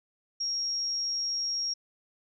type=tone; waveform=sine; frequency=5588 Hz; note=F8; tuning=in tune; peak=-28 dBFS; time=0.4-1.74 s; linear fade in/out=10 ms; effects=none